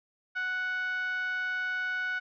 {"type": "tone with band-pass filter", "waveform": "10% pulse", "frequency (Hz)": 740, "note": "F#5", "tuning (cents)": 0, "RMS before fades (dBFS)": -32, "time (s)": [0.35, 2.2], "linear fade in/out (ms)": 20, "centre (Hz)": 1600, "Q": 8.5, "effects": ["resampled to 16000 Hz"]}